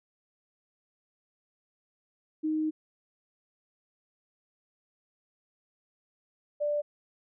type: tone pair in turn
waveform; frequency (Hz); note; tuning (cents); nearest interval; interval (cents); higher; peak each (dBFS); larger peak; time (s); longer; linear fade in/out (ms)
sine; 311.1 / 589.1; D#4 / D5; 0 / +5; major seventh; 1105; second; -26; neither; 2.43-2.71 / 6.6-6.82; first; 20
effects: none